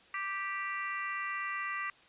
harmonic tone, 392 Hz, G4, in tune, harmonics 3 / 4 / 5 / 6 / 7, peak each -38 / -45 / -37 / -45 / -45 dBFS, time 0.14-1.9 s, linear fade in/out 2 ms, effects white hiss -60 dBFS RMS until 2.08 s + resampled to 8000 Hz

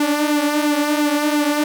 sawtooth tone with flanger, 295.8 Hz, D4, 13 cents sharp, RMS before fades -18 dBFS, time 0-1.64 s, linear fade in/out 5 ms, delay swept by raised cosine 1.7 to 6.5 ms, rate 2.9 Hz, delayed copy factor -0.55, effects none

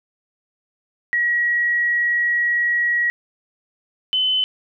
sine tone pair in turn, 1911 / 3034 Hz, A#6 / F#7, +43 / +43 cents, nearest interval minor sixth, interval 800 cents, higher second, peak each -16 dBFS, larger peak neither, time 1.13-3.1 / 4.13-4.44 s, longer first, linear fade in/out 0 ms, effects none

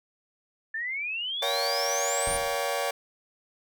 sine exponential sweep, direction up, 1748 to 9397 Hz, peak -29 dBFS, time 0.74-2.37 s, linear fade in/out 5 ms
sawtooth chord, G half-diminished seventh, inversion first, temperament just, 470.4 / 564.5 / 705.6 / 784 Hz, Bb4 / Db5 / F5 / G5, +16 / +31 / +18 / 0 cents, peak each -30 / -26 / -29 / -30 dBFS, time 1.42-2.91 s, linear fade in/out 5 ms
brown noise with exponential decay, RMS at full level -33 dBFS, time 2.27-2.73 s, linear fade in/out 1 ms, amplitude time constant 100 ms
effects none

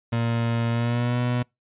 30% pulse tone with pitch glide, 116.54 to 122.69 Hz, A#2 to B2, 0 to -11 cents, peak -19 dBFS, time 0.12-1.43 s, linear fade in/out 10 ms, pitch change +89 cents, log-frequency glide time 0.7-1.19 s, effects noise-tail reverb RT60 0.2 s tail -26 dB re dry + resampled to 8000 Hz

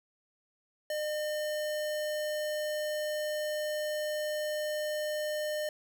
square tone, 606 Hz, D#5, 46 cents flat, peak -32 dBFS, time 0.9-5.69 s, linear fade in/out 2 ms, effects none

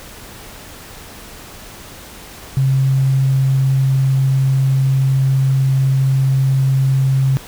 sine tone, 133.9 Hz, C3, 40 cents sharp, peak -11 dBFS, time 2.57-7.37 s, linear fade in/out 0 ms, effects pink hiss -36 dBFS RMS until 7.47 s

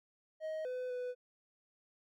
triangle tone with pitch steps, 629 / 504 / 497 Hz, D#5 / B4 / B4, +19 / +35 / +11 cents, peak -35 dBFS, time 0.4-1.15 s, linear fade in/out 50 ms, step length 250 ms, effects none

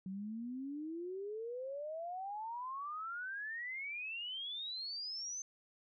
sine exponential sweep, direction up, 185 to 6272 Hz, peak -40 dBFS, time 0.06-5.42 s, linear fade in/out 2 ms, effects none

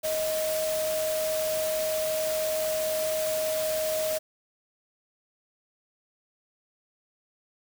sine tone in noise, 627 Hz, D#5, 13 cents sharp, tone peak -26 dBFS, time 0.03-4.19 s, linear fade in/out 20 ms, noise white, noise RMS -34 dBFS, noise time 0.03-4.19 s, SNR +5 dB, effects none

